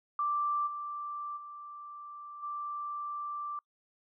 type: tone with level steps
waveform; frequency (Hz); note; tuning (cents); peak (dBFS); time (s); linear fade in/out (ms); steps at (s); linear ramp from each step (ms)
sine; 1174.7; D6; 0; -28 / -36 / -43 / -35; 0.19-3.59; 2; 0.66 / 1.36 / 2.42; 20
effects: noise-tail reverb RT60 0.1 s tail -26 dB re dry